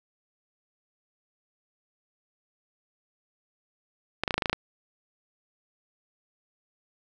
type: clicks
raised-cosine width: 0.3 ms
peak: -9 dBFS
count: 9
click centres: 4.236 / 4.278 / 4.308 / 4.342 / 4.38 / 4.422 / 4.458 / 4.497 / 4.53 s
effects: none